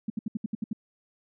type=tone bursts; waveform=sine; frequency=216.4 Hz; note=A3; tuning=29 cents flat; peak=-26 dBFS; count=8; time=0.08-0.731 s; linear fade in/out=5 ms; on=21 ms; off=69 ms; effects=none